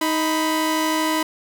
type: tone pair together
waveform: sawtooth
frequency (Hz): 313.8 / 994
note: D#4 / B5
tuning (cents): +15 / +11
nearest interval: octave + minor sixth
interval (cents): 1996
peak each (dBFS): -17 / -19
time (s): 0.01-1.23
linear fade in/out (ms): 5
effects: none